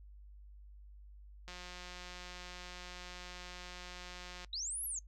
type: click train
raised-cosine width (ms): 0.2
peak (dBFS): -31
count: 532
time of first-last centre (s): 1.48-4.446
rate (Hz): 179
type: linear two-way sweep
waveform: sine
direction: up then down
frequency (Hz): 3729 to 11670 to 6220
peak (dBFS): -37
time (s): 4.53-4.99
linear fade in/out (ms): 2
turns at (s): 4.85
effects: noise-tail reverb RT60 0.1 s tail -22 dB re dry + added 50 Hz sine -52 dBFS peak until 5.07 s